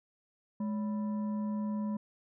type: tone with frequency modulation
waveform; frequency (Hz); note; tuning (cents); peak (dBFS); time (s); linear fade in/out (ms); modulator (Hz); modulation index
sine; 210.5; G#3; +24; -31; 0.6-1.97; 5; 776; 0.33
effects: none